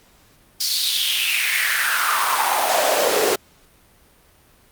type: noise with high-pass filter sweep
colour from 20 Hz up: pink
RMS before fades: -19 dBFS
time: 0.6-3.36 s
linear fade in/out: 10 ms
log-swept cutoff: 4900 to 390 Hz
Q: 4.2
effects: pink hiss -54 dBFS RMS until 4.71 s + Opus 48 kbps